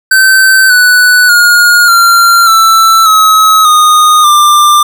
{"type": "tone with pitch steps", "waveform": "square", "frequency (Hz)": [1541, 1485.1, 1431.2, 1379.2, 1329.2, 1280.9, 1234.4, 1189.6], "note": ["G6", "F#6", "F6", "F6", "E6", "D#6", "D#6", "D6"], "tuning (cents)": [-30, 6, 42, -22, 14, 50, -14, 22], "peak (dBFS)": -3, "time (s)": [0.11, 4.83], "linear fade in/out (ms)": 5, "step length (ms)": 590, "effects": []}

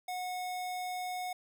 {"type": "tone", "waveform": "square", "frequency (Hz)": 730, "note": "F#5", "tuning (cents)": -24, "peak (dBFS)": -36, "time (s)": [0.08, 1.33], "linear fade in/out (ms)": 5, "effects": []}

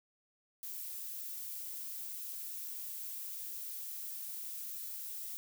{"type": "noise", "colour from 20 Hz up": "violet", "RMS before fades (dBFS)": -43, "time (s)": [0.63, 5.37], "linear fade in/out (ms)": 0, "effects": []}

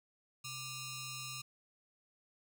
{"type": "ring-modulated tone", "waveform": "10% pulse", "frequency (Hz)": 1318.5, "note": "E6", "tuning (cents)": 0, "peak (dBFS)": -31, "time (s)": [0.44, 1.42], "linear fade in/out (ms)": 10, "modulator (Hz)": 1450, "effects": []}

